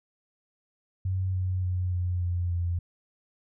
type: tone with pitch steps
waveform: sine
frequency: 93.8 / 92.35 / 90.92 / 89.51 / 88.13 / 86.76 Hz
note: F#2 / F#2 / F#2 / F2 / F2 / F2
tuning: +24 / -3 / -30 / +43 / +16 / -11 cents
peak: -25 dBFS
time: 1.05-2.79 s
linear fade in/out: 5 ms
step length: 290 ms
effects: none